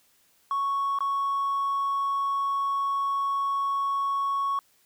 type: tone with dropouts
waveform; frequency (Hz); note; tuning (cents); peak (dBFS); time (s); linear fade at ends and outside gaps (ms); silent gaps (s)
triangle; 1108.7; C#6; 0; -21; 0.51-4.59; 1; 0.988-1.006
effects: tanh soft clip ceiling -20 dBFS + white hiss -64 dBFS RMS until 4.85 s